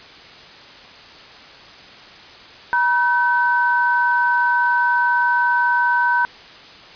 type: tone pair together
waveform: sine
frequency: 962.6 / 1528 Hz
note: B5 / G6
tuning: -45 / -45 cents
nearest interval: minor sixth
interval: 800 cents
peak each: -17 dBFS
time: 2.73-6.25 s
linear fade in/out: 0 ms
effects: white hiss -41 dBFS RMS until 6.95 s + resampled to 11025 Hz